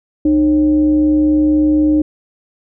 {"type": "tone with frequency modulation", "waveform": "sine", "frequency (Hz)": 304, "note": "D#4", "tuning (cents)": -40, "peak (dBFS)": -9, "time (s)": [0.25, 2.02], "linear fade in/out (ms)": 5, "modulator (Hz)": 241, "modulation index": 0.34, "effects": []}